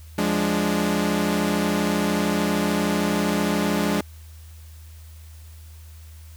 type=chord; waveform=sawtooth; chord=D diminished; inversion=first; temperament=equal; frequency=174.61 / 207.7 / 293.7 Hz; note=F3 / Ab3 / D4; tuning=0 / 0 / 0 cents; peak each=-22 / -19 / -22 dBFS; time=0.18-4.01 s; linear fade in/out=5 ms; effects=added 79 Hz sine -40 dBFS peak until 6.36 s + white hiss -53 dBFS RMS until 6.36 s